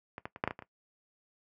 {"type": "clicks", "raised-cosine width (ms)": 0.5, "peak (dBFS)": [-25, -22, -28, -13, -14, -21, -28, -30], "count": 8, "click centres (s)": [0.181, 0.255, 0.361, 0.439, 0.476, 0.509, 0.591, 0.623], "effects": ["noise-tail reverb RT60 0.1 s tail -17 dB re dry", "high-pass 80 Hz 12 dB/octave"]}